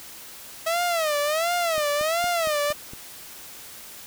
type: tone with vibrato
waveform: sawtooth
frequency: 640 Hz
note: D#5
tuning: 49 cents sharp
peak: -18 dBFS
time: 0.66-2.73 s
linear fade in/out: 10 ms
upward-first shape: sine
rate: 1.4 Hz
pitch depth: 170 cents each way
type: click train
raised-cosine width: 3 ms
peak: -27 dBFS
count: 6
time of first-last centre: 1.78-2.935 s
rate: 4.33 Hz
effects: white hiss -42 dBFS RMS until 4.06 s